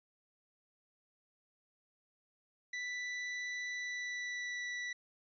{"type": "tone with pitch glide", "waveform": "40% pulse", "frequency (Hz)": [1977, 1961.1], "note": ["B6", "B6"], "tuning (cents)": [1, -13], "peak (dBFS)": -37, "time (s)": [2.73, 4.93], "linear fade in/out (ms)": 5, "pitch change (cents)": -14, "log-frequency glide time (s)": [3.74, 4.64], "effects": ["resampled to 16000 Hz"]}